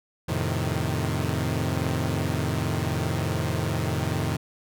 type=chord; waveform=sawtooth; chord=F dominant seventh; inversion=none; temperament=equal; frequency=87.31 / 110 / 130.81 / 155.56 Hz; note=F2 / A2 / C3 / Eb3; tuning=0 / 0 / 0 / 0 cents; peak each=-26 dBFS; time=0.28-4.37 s; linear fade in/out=10 ms; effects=none